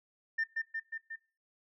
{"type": "tone with echo", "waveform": "sine", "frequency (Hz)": 1800, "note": "A6", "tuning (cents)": 39, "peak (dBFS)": -27, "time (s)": [0.38, 0.44], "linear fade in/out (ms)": 10, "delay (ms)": 180, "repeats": 4, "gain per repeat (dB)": -3, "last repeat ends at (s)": 1.16, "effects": ["noise-tail reverb RT60 0.5 s tail -26 dB re dry", "tanh soft clip ceiling -26 dBFS"]}